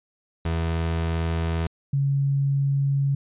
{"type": "tone pair in turn", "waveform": ["30% pulse", "sine"], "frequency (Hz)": [82.41, 138.94], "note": ["E2", "C#3"], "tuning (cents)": [0, 4], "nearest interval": "major sixth", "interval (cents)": 904, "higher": "second", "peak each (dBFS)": [-20, -19], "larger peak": "second", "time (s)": [[0.45, 1.67], [1.93, 3.15]], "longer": "neither", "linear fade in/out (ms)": 5, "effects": ["resampled to 8000 Hz"]}